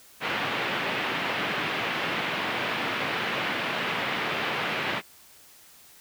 white band-pass noise, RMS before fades -29 dBFS, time 0.2-5.02 s, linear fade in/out 50 ms, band 120 to 2900 Hz, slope 24 dB/octave, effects white hiss -53 dBFS RMS until 6 s

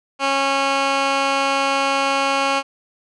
15% pulse tone with band-pass filter, 274.3 Hz, C#4, 18 cents flat, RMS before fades -19 dBFS, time 0.19-2.63 s, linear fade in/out 50 ms, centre 2000 Hz, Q 0.69, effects resampled to 24000 Hz

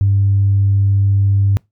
sine tone, 99.2 Hz, G2, 21 cents sharp, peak -9 dBFS, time 0.01-1.57 s, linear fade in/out 0 ms, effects noise-tail reverb RT60 0.2 s tail -26 dB re dry + tanh soft clip ceiling -5 dBFS

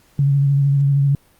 sine tone with vibrato, 140 Hz, C#3, 18 cents sharp, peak -12 dBFS, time 0.19-1.15 s, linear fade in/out 2 ms, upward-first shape sine, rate 13 Hz, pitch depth 27 cents each way, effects pink hiss -55 dBFS RMS until 1.39 s + Opus 48 kbps

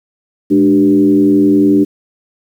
sine tone with frequency modulation, 296.2 Hz, D4, 15 cents sharp, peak -6 dBFS, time 0.5-1.85 s, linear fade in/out 20 ms, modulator 88.8 Hz, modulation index 0.85, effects 7-bit

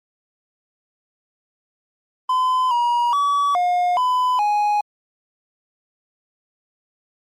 triangle tone with pitch steps, 1019 / 956 / 1141 / 714 / 1004 / 832 Hz, C6 / A#5 / C#6 / F5 / B5 / G#5, -46 / +43 / +50 / +38 / +28 / +3 cents, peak -14 dBFS, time 2.29-4.81 s, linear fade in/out 5 ms, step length 420 ms, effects Opus 32 kbps

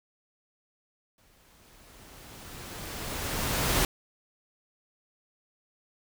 pink noise with exponential growth, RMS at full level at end -24 dBFS, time 1.18-3.85 s, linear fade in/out 2 ms, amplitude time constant 580 ms, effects none

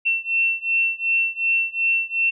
sine beating tone pair, 2700 / 2702.7 Hz, E7 / E7, +41 / +43 cents, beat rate 2.7 Hz, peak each -21 / -22 dBFS, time 0.05-2.31 s, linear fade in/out 20 ms, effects none

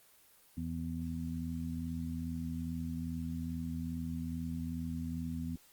harmonic tone, 82.41 Hz, E2, in tune, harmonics 1 / 2 / 3, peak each -41 / -40 / -39 dBFS, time 0.57-5.56 s, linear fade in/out 5 ms, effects white hiss -63 dBFS RMS until 5.72 s + Opus 24 kbps

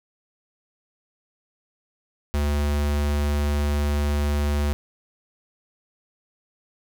square tone, 73 Hz, D2, 10 cents flat, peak -21 dBFS, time 2.34-4.73 s, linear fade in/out 0 ms, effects none

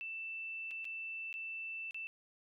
sine tone with dropouts, 2660 Hz, E7, 15 cents sharp, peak -40 dBFS, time 0.01-2.07 s, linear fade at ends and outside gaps 0 ms, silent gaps 0.709-0.713 / 0.845-0.852 / 1.328-1.34 / 1.909-1.945 s, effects none

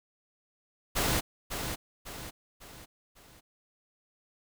pink noise with echo, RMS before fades -28 dBFS, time 0.95-1.21 s, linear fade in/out 20 ms, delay 550 ms, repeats 4, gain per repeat -7 dB, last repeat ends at 3.41 s, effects none

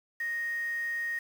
sine tone with quantisation, 1864.7 Hz, A#6, in tune, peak -30 dBFS, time 0.2-1.19 s, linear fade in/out 5 ms, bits 8, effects none

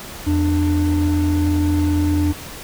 triangle tone pair together, 84.58 / 297.1 Hz, E2 / D4, +45 / +20 cents, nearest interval octave + minor seventh, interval 2175 cents, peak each -15 dBFS, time 0.26-2.33 s, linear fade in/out 20 ms, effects tanh soft clip ceiling -6 dBFS + pink hiss -34 dBFS RMS until 2.63 s

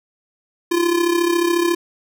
square tone with amplitude modulation, 343.7 Hz, F4, 28 cents flat, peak -13 dBFS, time 0.71-1.75 s, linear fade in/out 10 ms, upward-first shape sine, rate 34.1 Hz, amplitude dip 65%, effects none

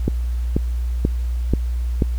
click train, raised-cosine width 3 ms, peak -4 dBFS, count 5, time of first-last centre 0.08-2.022 s, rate 2.06 Hz, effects added 60 Hz sine -19 dBFS peak until 2.18 s + pink hiss -47 dBFS RMS until 2.18 s

